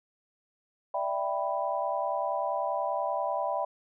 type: chord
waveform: sine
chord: E minor seventh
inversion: third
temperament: equal with one note detuned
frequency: 589 / 659.3 / 784 / 987.8 Hz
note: D5 / E5 / G5 / B5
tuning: +5 / 0 / 0 / 0 cents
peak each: -33 dBFS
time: 0.94-3.65 s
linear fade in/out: 5 ms
effects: none